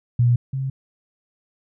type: tone pair in turn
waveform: sine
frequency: 120.8 / 133.8 Hz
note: B2 / C3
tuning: -38 / +39 cents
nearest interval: major second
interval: 177 cents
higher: second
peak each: -13 / -22 dBFS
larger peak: first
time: 0.19-0.36 / 0.53-0.7 s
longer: neither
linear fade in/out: 5 ms
effects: none